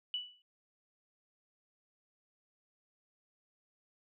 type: tone with exponential decay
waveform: sine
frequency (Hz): 2960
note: F#7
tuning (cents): 0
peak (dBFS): -31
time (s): 0.14-0.42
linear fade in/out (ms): 1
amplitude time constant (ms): 60
effects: none

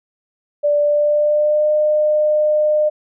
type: tone with pitch glide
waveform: sine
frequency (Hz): 586 to 606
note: D5 to D#5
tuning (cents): -4 to -46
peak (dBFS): -12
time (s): 0.63-2.9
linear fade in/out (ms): 20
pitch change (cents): +58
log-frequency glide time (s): 0.78-1.71
effects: none

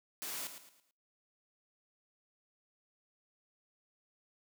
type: noise with echo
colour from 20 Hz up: white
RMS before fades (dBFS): -41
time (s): 0.22-0.47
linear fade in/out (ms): 0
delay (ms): 110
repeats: 4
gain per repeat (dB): -9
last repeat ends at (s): 0.91
effects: noise-tail reverb RT60 0.5 s tail -25 dB re dry + high-pass 200 Hz 12 dB/octave

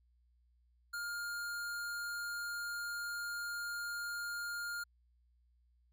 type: tone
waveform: square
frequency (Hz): 1411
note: F6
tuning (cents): +17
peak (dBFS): -39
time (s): 0.93-4.84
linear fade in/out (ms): 10
effects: added 60 Hz sine -68 dBFS peak until 5.92 s

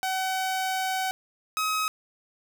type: tone pair in turn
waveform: sawtooth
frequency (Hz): 756 / 1271.4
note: F#5 / D#6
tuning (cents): +37 / +37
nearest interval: major sixth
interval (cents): 900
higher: second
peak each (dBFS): -22 / -21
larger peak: second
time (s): 0.03-1.11 / 1.57-1.88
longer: first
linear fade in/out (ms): 0
effects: none

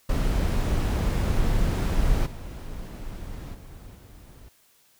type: noise with level steps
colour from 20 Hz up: brown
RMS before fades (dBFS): -23 / -36 / -43 / -46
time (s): 0.09-4.49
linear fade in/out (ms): 5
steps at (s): 2.25 / 3.53 / 3.94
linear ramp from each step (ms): 20
effects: white hiss -61 dBFS RMS until 4.99 s

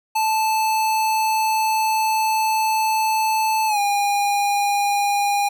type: tone with pitch glide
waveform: square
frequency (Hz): 875 to 811.7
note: A5 to G#5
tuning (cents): -10 to -40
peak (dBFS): -18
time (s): 0.15-5.49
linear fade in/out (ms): 10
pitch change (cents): -130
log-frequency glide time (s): 3.67-3.79
effects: none

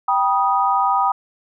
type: chord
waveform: sine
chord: G augmented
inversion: none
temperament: equal with one note detuned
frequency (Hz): 784 / 970.2 / 1244.5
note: G5 / B5 / D#6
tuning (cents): 0 / -31 / 0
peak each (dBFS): -19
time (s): 0.08-1.12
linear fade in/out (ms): 5
effects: none

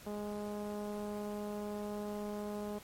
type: tone with low-pass filter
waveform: 10% pulse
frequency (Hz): 207.7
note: G#3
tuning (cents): 0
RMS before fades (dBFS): -40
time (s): 0.06-2.79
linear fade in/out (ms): 10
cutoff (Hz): 630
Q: 0.61
effects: pink hiss -55 dBFS RMS until 2.83 s + MP3 64 kbps

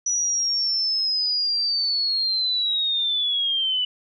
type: linear sweep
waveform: sine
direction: down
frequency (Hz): 5900 to 2960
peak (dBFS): -20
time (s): 0.06-3.85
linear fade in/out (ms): 5
effects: none

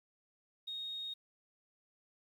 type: tone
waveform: sine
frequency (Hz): 3729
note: A#7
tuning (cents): 0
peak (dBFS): -39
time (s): 0.67-1.14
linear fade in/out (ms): 10
effects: 11-bit

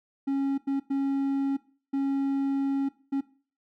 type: tone bursts at uneven times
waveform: triangle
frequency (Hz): 274.6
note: C#4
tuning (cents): -16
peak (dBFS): -22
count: 5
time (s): 0.27-0.58 / 0.67-0.8 / 0.9-1.57 / 1.93-2.89 / 3.12-3.21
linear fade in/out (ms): 10
effects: noise-tail reverb RT60 0.4 s tail -18 dB re dry

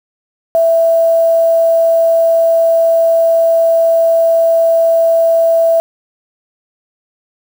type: tone with quantisation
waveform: sine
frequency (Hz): 661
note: E5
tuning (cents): +5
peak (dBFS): -7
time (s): 0.55-5.8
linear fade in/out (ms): 0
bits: 5
effects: none

